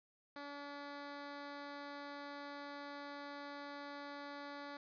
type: tone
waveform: 10% pulse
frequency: 286 Hz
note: D4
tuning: 46 cents flat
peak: -38 dBFS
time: 0.36-4.77 s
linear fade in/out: 2 ms
effects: resampled to 11025 Hz + 13-bit